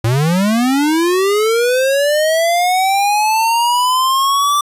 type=linear sweep; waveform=square; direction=up; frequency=108.3 to 1174.7 Hz; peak=-12 dBFS; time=0.04-4.61 s; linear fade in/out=5 ms; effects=resampled to 32000 Hz + 8-bit